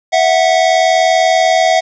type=tone pair together; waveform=square; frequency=656 / 736.3 Hz; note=E5 / F#5; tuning=-9 / -9 cents; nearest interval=major second; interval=200 cents; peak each=-12 dBFS; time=0.12-1.81 s; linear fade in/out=20 ms; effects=resampled to 16000 Hz + 7-bit